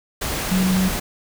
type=tone in noise; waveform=sine; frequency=186.7 Hz; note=F#3; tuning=16 cents sharp; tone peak=-16 dBFS; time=0.51-0.89 s; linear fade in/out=10 ms; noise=pink; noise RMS=-25 dBFS; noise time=0.21-1 s; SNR=+6 dB; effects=none